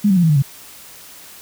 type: tone with pitch steps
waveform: sine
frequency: 206.2 / 190.18 / 175.41 / 161.78 / 149.21 / 137.62 Hz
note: G#3 / F#3 / F3 / E3 / D3 / C#3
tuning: -12 / +48 / +8 / -32 / +28 / -12 cents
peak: -10 dBFS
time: 0.04-0.424 s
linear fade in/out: 10 ms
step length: 64 ms
effects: white hiss -40 dBFS RMS until 1.41 s